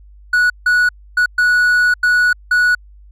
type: tone bursts at uneven times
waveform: triangle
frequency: 1468 Hz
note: F#6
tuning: 14 cents flat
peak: -8 dBFS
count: 6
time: 0.33-0.5 / 0.66-0.89 / 1.17-1.26 / 1.38-1.94 / 2.03-2.33 / 2.51-2.75 s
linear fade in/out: 5 ms
effects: added 50 Hz sine -39 dBFS peak until 3.11 s